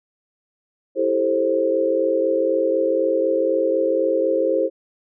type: chord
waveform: sine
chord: A minor seventh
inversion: second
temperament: just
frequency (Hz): 330 / 396 / 440 / 528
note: E4 / G4 / A4 / C5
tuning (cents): +2 / +18 / 0 / +16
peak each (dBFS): -24 / -24 / -24 / -19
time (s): 0.95-4.7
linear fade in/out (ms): 50
effects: none

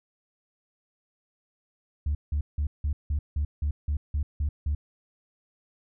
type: tone bursts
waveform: sine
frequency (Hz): 73.42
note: D2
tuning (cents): 0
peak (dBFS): -22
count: 11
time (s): 2.06-4.75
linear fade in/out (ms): 5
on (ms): 90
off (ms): 170
effects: tanh soft clip ceiling -21 dBFS

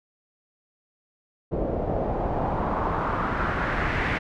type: noise with low-pass filter sweep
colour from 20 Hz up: pink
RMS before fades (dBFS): -26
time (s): 1.51-4.19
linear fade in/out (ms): 20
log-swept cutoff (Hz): 510 to 2100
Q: 2.4
effects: none

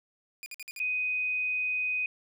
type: tone bursts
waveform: sawtooth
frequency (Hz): 2431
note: D#7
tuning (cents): -41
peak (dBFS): -35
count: 5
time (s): 0.43-0.793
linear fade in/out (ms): 0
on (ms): 31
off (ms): 52
type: tone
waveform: sine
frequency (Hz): 2500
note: D#7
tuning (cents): +8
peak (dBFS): -27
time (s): 0.8-2.06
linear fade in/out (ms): 2
effects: none

